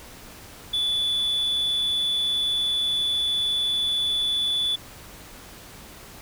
sine tone, 3461 Hz, A7, 29 cents flat, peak -19 dBFS, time 0.73-4.76 s, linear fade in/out 10 ms, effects tanh soft clip ceiling -20 dBFS + pink hiss -44 dBFS RMS until 6.21 s

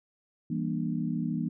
sine chord, E half-diminished seventh, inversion none, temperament just, 164.81 / 197.78 / 237.3 / 296.7 Hz, E3 / G3 / Bb3 / D4, 0 / +16 / +31 / +18 cents, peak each -32 / -35 / -32 / -36 dBFS, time 0.5-1.49 s, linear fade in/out 5 ms, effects none

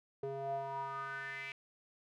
square tone with band-pass filter sweep, 136.7 Hz, C#3, 24 cents flat, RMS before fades -41 dBFS, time 0.23-1.52 s, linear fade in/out 2 ms, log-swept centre 470 to 2400 Hz, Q 6.4, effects none

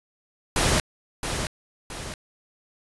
pink noise with echo, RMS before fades -21 dBFS, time 0.56-0.8 s, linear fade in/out 2 ms, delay 670 ms, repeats 2, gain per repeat -7 dB, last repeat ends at 2.14 s, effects resampled to 24000 Hz

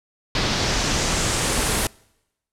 pink noise with low-pass filter sweep, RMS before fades -22 dBFS, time 0.35-1.87 s, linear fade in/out 2 ms, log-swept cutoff 4500 to 11000 Hz, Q 1.8, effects noise-tail reverb RT60 0.9 s tail -26 dB re dry

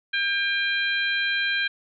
harmonic tone, 800 Hz, G5, 35 cents sharp, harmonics 2 / 3 / 4 / 5, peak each -24 / -28 / -30 / -32 dBFS, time 0.13-1.68 s, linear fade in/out 10 ms, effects none

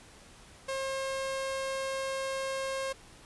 sawtooth tone, 536 Hz, C5, 42 cents sharp, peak -28 dBFS, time 0.68-2.93 s, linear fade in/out 10 ms, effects pink hiss -54 dBFS RMS until 3.25 s + resampled to 24000 Hz

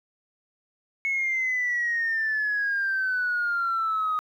sine exponential sweep, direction down, 2200 to 1245 Hz, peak -22 dBFS, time 1.05-4.19 s, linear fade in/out 0 ms, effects tanh soft clip ceiling -19 dBFS + 10-bit

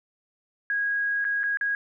sine tone with dropouts, 1646 Hz, G#6, 16 cents flat, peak -23 dBFS, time 0.7-1.75 s, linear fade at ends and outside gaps 1 ms, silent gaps 1.244-1.25 / 1.433-1.438 / 1.572-1.611 s, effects none

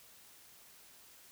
silence, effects white hiss -59 dBFS RMS until 1.31 s

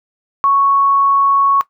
sine tone, 1108.7 Hz, C#6, in tune, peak -9 dBFS, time 0.44-1.61 s, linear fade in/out 0 ms, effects noise-tail reverb RT60 0.1 s tail -17 dB re dry

